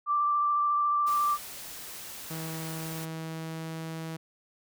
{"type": "tone with vibrato", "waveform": "sine", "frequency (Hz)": 1174.7, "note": "D6", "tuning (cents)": 0, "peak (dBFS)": -23, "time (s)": [0.06, 1.38], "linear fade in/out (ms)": 50, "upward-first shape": "square", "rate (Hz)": 14, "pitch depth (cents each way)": 9}
{"type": "noise", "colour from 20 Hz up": "white", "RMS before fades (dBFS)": -42, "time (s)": [1.06, 3.06], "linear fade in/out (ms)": 20}
{"type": "tone with pitch glide", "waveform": "sawtooth", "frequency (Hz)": [160.8, 161.82], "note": ["E3", "E3"], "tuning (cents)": [-43, -32], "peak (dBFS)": -31, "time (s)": [2.3, 4.17], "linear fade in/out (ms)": 10, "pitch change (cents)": 11, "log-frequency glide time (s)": [2.87, 3.86]}
{"effects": []}